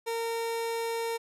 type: tone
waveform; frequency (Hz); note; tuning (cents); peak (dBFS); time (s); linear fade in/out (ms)
30% pulse; 459.5; A#4; -25; -27; 0.06-1.18; 20
effects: resampled to 32000 Hz